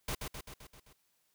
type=noise with echo; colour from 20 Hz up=pink; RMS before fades=-36 dBFS; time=0.08-0.15 s; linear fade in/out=5 ms; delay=130 ms; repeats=6; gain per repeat=-4 dB; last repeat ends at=0.93 s; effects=white hiss -75 dBFS RMS until 1.34 s